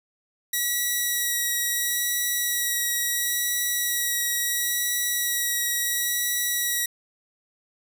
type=tone with vibrato; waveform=5% pulse; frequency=1927 Hz; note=B6; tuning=43 cents flat; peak=-13 dBFS; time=0.53-6.86 s; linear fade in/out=5 ms; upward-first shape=sine; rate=0.73 Hz; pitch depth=11 cents each way; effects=none